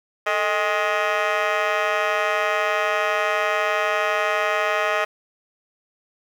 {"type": "tone with amplitude modulation", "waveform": "15% pulse", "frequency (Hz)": 627, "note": "D#5", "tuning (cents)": 13, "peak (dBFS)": -8, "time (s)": [0.26, 5.05], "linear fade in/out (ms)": 10, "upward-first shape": "sine", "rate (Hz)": 188, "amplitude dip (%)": 100, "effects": ["low-pass 3000 Hz 12 dB/octave", "7-bit"]}